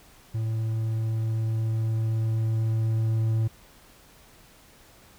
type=tone with level ramp; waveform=triangle; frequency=111.5 Hz; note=A2; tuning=23 cents sharp; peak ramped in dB=-23 to -19 dBFS; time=0.34-3.48 s; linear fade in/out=10 ms; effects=pink hiss -54 dBFS RMS until 5.18 s